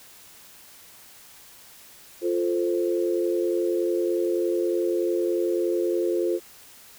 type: chord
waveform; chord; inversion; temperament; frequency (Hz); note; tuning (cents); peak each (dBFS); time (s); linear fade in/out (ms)
sine; F major; none; equal; 349.2 / 440 / 523.3; F4 / A4 / C5; 0 / 0 / 0; -23 / -28 / -29; 2.21-6.4; 50
effects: white hiss -49 dBFS RMS until 6.98 s